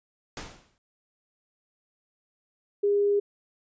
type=noise with exponential decay; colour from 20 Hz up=pink; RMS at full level=-34 dBFS; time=0.37-0.78 s; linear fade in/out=1 ms; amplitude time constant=87 ms
type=tone; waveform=sine; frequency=406.7 Hz; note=G#4; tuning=36 cents flat; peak=-20 dBFS; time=2.83-3.2 s; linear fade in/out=10 ms
effects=resampled to 16000 Hz